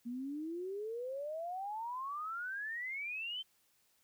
sine exponential sweep, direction up, 233.1 to 3136 Hz, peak -38 dBFS, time 0.05-3.43 s, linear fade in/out 20 ms, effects white hiss -73 dBFS RMS until 4.03 s

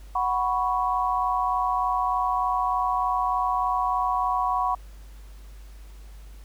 sine chord, F# suspended fourth, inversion none, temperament just, 740 / 986.7 / 1110 Hz, F#5 / B5 / C#6, 0 / -2 / +2 cents, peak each -26 dBFS, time 0.15-4.75 s, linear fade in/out 5 ms, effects added 50 Hz sine -41 dBFS peak until 6.44 s + pink hiss -56 dBFS RMS until 6.44 s

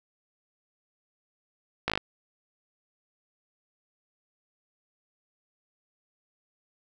slowing click train, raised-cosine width 0.3 ms, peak -10 dBFS, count 6, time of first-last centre 1.88-1.976 s, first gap 18 ms, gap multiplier 1.03, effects none

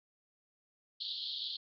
white band-pass noise, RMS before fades -40 dBFS, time 1-1.57 s, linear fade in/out 10 ms, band 3200 to 4500 Hz, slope 96 dB/octave, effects none

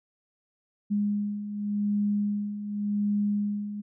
sine beating tone pair, 205.1 / 205.98 Hz, G#3 / G#3, -21 / -14 cents, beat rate 0.88 Hz, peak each -32 / -26 dBFS, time 0.9-3.82 s, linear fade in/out 20 ms, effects none

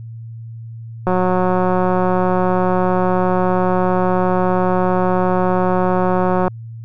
click train, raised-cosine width 1 ms, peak -4 dBFS, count 991, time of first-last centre 1.07-6.48 s, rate 183 Hz, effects added 114 Hz sine -29 dBFS peak until 6.84 s

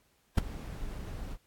brown noise with ADSR envelope, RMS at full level -18 dBFS, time 0.37-1.38 s, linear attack 13 ms, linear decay 7 ms, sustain -21 dB, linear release 53 ms, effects pink hiss -70 dBFS RMS until 1.46 s + AAC 64 kbps

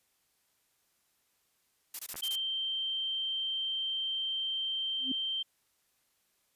blue noise bursts, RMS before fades -38 dBFS, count 6, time 1.94-2.357 s, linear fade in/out 5 ms, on 52 ms, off 21 ms
clicks, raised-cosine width 0.5 ms, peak -28 / -30 dBFS, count 2, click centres 2.143 / 2.156 s
sine tone, 3136 Hz, G7, in tune, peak -31 dBFS, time 2.22-5.43 s, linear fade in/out 10 ms
sine tone with exponential growth, 261.6 Hz, C4, in tune, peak -29 dBFS, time 4.98-5.12 s, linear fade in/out 5 ms, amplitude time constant 29 ms
effects white hiss -74 dBFS RMS until 6.55 s + resampled to 32000 Hz

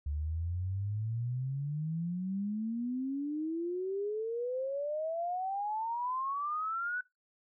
sine exponential sweep, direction up, 71.3 to 1501 Hz, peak -32 dBFS, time 0.06-7.01 s, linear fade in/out 5 ms, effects noise-tail reverb RT60 0.2 s tail -22 dB re dry

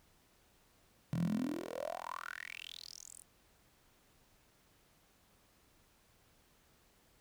10% pulse tone with high-pass filter sweep, 41.64 Hz, E1, 18 cents sharp, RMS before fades -41 dBFS, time 1.13-3.22 s, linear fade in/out 0 ms, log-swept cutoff 140 to 9400 Hz, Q 8.4, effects pink hiss -69 dBFS RMS until 7.2 s

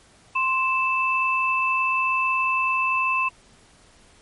sine tone pair together, 1046.5 / 2639 Hz, C6 / E7, 0 / +1 cents, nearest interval octave + major third, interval 1601 cents, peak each -22 dBFS, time 0.35-3.29 s, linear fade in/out 10 ms, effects pink hiss -54 dBFS RMS until 4.21 s + MP3 48 kbps

